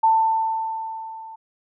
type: tone with level ramp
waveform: sine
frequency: 891 Hz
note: A5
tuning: 22 cents sharp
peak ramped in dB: -12 to -36 dBFS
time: 0.03-1.36 s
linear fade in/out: 10 ms
effects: none